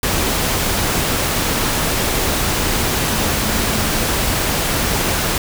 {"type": "tone in noise", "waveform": "sine", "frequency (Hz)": 220, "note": "A3", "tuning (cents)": 0, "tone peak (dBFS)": -27, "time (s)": [3.12, 4.03], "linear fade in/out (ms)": 2, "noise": "pink", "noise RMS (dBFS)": -18, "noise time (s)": [0.03, 5.38], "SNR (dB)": -12, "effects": []}